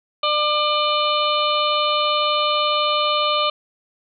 harmonic tone with a mistuned harmonic, 598 Hz, D5, 31 cents sharp, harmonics 1 / 2 / 4 / 5 / 6 / 7, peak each -23 / -20 / -29 / -24 / -26 / -29 dBFS, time 0.23-3.5 s, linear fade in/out 5 ms, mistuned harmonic 6, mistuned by +21 cents, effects none

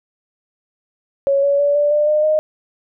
sine tone with pitch steps, 554.4 / 564.4 / 574.6 / 585 / 595.6 / 606.3 / 617.3 Hz, C#5 / C#5 / D5 / D5 / D5 / D#5 / D#5, 0 / +31 / -38 / -7 / +24 / -45 / -14 cents, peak -12 dBFS, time 1.27-2.39 s, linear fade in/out 0 ms, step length 160 ms, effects none

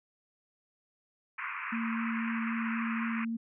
pink band-pass noise, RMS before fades -38 dBFS, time 1.38-3.25 s, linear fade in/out 5 ms, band 990 to 2600 Hz, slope 96 dB/octave
sine tone with vibrato, 227.7 Hz, A#3, 40 cents flat, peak -31 dBFS, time 1.72-3.37 s, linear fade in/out 10 ms, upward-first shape triangle, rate 3.9 Hz, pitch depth 11 cents each way
effects none

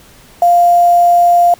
sine tone with quantisation, 698 Hz, F5, 1 cent flat, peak -5 dBFS, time 0.42-1.54 s, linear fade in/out 2 ms, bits 5, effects pink hiss -42 dBFS RMS until 1.59 s

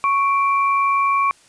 sine tone pair together, 1108.6 / 2349 Hz, C#6 / D7, 0 / 0 cents, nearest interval octave + minor second, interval 1300 cents, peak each -15 / -24 dBFS, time 0.04-1.31 s, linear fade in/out 0 ms, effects white hiss -52 dBFS RMS until 1.48 s + resampled to 22050 Hz

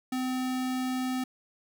square tone, 256.3 Hz, C4, 36 cents flat, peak -29 dBFS, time 0.12-1.24 s, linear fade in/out 5 ms, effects none

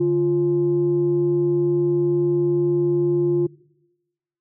sine tone pair together, 146.7 / 348.9 Hz, D3 / F4, -2 / -2 cents, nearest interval octave + minor third, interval 1500 cents, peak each -23 / -16 dBFS, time 0-3.47 s, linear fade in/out 10 ms, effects noise-tail reverb RT60 1.0 s tail -23 dB re dry + tanh soft clip ceiling -11 dBFS

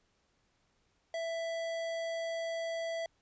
sine tone with hard clipping, 662 Hz, E5, 7 cents sharp, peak -36 dBFS, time 1.14-3.06 s, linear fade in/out 2 ms, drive 16 dB, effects pink hiss -74 dBFS RMS until 3.21 s + resampled to 16000 Hz

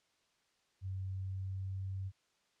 sine tone with pitch glide, 95 to 95.77 Hz, F#2 to G2, +46 to -40 cents, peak -37 dBFS, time 0.81-2.12 s, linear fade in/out 50 ms, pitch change +14 cents, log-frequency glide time 1.11-1.88 s, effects white hiss -75 dBFS RMS until 2.6 s + low-pass 6000 Hz 12 dB/octave

